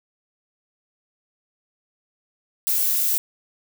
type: noise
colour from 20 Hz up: violet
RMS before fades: -21 dBFS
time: 2.67-3.18 s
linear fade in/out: 0 ms
effects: none